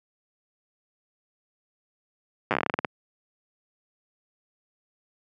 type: slowing click train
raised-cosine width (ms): 0.5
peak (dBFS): -8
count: 14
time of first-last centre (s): 2.51-2.848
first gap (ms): 8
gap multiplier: 1.18
effects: high-pass 150 Hz 12 dB/octave